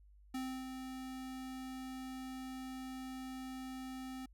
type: tone with ADSR envelope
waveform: square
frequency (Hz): 260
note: C4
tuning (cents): -11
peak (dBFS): -38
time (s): 0.34-4.26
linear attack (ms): 7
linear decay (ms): 300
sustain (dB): -6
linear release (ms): 7
effects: added 50 Hz sine -59 dBFS peak until 4.33 s